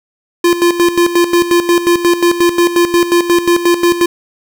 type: tone with tremolo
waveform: square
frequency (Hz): 346.2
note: F4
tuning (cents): -15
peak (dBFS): -7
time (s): 0.44-4.06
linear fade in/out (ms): 5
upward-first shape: square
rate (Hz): 5.6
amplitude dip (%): 70
effects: 8-bit